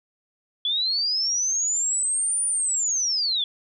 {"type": "linear two-way sweep", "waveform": "sine", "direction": "up then down", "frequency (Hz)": [3378, 9500, 3378], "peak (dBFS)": -21, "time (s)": [0.65, 3.44], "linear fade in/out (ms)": 2, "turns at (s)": 2.45, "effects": []}